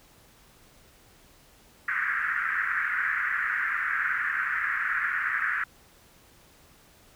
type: band-pass noise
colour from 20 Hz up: pink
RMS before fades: -28 dBFS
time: 1.88-5.64 s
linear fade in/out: 5 ms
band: 1400 to 1900 Hz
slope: 48 dB/octave
effects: pink hiss -57 dBFS RMS until 7.15 s